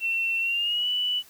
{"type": "tone with pitch glide", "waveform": "sine", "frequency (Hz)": [2704, 2966], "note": ["E7", "F#7"], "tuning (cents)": [43, 4], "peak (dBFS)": -23, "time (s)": [0, 1.23], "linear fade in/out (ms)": 50, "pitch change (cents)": 161, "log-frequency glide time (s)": [0.41, 0.88], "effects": ["white hiss -53 dBFS RMS until 1.29 s"]}